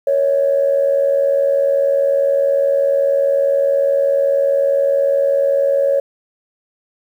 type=tone with amplitude modulation; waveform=sine; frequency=554.4 Hz; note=C#5; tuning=in tune; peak=-8 dBFS; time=0.07-6 s; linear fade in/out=5 ms; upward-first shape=sine; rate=80 Hz; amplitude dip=70%; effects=tanh soft clip ceiling -5 dBFS + 8-bit